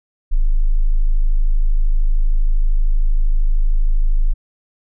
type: tone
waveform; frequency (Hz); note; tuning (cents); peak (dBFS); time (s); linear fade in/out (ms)
sine; 26.44; G#0; +32; -10; 0.31-4.34; 20
effects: none